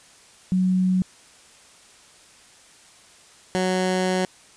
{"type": "tone pair in turn", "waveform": ["sine", "15% pulse"], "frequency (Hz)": [185, 185], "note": ["F#3", "F#3"], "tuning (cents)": [0, 0], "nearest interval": "unison", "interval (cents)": 0, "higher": "neither", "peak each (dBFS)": [-17, -14], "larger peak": "second", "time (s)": [[0.52, 1.02], [3.55, 4.25]], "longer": "second", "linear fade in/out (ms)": 0, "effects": ["white hiss -51 dBFS RMS until 4.56 s", "resampled to 22050 Hz"]}